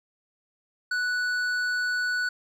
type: tone with hard clipping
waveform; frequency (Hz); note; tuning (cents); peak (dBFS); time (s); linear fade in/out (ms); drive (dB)
sine; 1480; F#6; 0; -26; 0.91-2.29; 5; 8
effects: none